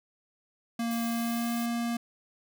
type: tone with pitch glide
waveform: square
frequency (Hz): 232.3 to 234.9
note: A#3 to A#3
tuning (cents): -6 to +13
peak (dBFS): -29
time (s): 0.79-1.97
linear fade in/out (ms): 5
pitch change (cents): +19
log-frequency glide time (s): 1.14-1.5
type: noise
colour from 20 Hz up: blue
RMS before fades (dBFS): -42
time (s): 0.91-1.66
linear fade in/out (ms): 0
effects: none